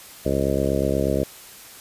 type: harmonic tone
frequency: 68.3 Hz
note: C#2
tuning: 25 cents flat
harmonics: 1 / 2 / 3 / 4 / 5 / 6 / 7 / 8 / 9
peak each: -28 / -28 / -28 / -28 / -28 / -28 / -28 / -28 / -28 dBFS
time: 0.25-1.24 s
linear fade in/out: 10 ms
effects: white hiss -43 dBFS RMS until 1.8 s + resampled to 32000 Hz